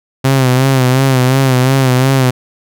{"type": "tone with vibrato", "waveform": "sawtooth", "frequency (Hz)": 130.81, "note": "C3", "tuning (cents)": 0, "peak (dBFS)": -4, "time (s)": [0.24, 2.31], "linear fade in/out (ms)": 10, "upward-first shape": "sine", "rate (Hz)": 2.8, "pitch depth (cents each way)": 63, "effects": []}